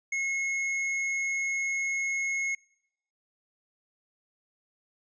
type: tone with tanh clipping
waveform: triangle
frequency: 2171 Hz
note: C#7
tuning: 37 cents flat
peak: -29 dBFS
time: 0.12-2.55 s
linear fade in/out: 5 ms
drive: 18 dB
effects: noise-tail reverb RT60 0.8 s tail -25 dB re dry + resampled to 16000 Hz